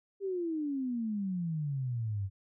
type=exponential sweep; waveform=sine; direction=down; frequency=402.3 to 94.1 Hz; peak=-31 dBFS; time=0.2-2.3 s; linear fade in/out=50 ms; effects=none